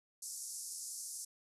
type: band-pass noise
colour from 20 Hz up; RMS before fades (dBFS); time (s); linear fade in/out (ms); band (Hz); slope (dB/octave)
white; -45; 0.22-1.25; 5; 5200 to 11000; 48
effects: resampled to 32000 Hz